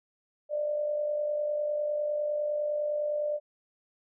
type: tone with amplitude modulation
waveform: sine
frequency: 595 Hz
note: D5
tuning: 22 cents sharp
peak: -25 dBFS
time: 0.49-3.4 s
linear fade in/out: 50 ms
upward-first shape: sine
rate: 49.9 Hz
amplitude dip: 45%
effects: none